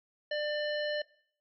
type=harmonic tone; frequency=596 Hz; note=D5; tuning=25 cents sharp; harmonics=1 / 3 / 5 / 7 / 9; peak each=-32 / -37 / -42 / -43 / -54 dBFS; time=0.31-1.02 s; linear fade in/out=5 ms; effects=noise-tail reverb RT60 0.6 s tail -21 dB re dry